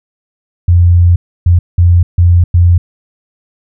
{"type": "tone bursts at uneven times", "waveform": "sine", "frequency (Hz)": 87.31, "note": "F2", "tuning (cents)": 0, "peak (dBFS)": -3, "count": 5, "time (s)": [[0.68, 1.16], [1.46, 1.59], [1.78, 2.03], [2.18, 2.44], [2.54, 2.78]], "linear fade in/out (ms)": 5, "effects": []}